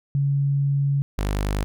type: tone pair in turn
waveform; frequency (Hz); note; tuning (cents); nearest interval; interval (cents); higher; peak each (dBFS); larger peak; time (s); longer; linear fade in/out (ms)
sine / sawtooth; 140.2 / 50.26; C#3 / G1; +20 / +44; octave + tritone; 1776; first; -18; neither; 0.15-1.02 / 1.18-1.64; first; 0
effects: none